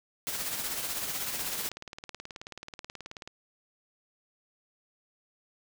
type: noise with tremolo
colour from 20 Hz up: white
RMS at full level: -32 dBFS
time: 0.27-1.69 s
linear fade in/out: 0 ms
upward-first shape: triangle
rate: 16 Hz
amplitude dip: 50%
type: click train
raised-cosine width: 0.2 ms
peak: -24 dBFS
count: 37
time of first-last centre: 1.34-3.275 s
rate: 18.6 Hz
effects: none